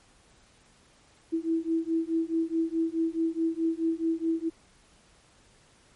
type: beating tone pair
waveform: sine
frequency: 325.1 / 329.8 Hz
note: E4 / E4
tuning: -24 / +1 cents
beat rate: 4.7 Hz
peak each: -28 dBFS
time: 1.32-4.5 s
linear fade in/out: 20 ms
effects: pink hiss -60 dBFS RMS until 5.95 s + MP3 48 kbps